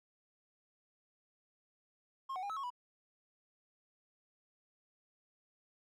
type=tone with pitch steps; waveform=triangle; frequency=1071 / 744 / 808 / 1298 / 1098 / 982 Hz; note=C6 / F#5 / G#5 / E6 / C#6 / B5; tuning=+40 / +9 / -48 / -27 / -17 / -10 cents; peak=-36 dBFS; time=2.29-2.704 s; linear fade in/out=10 ms; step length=69 ms; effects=none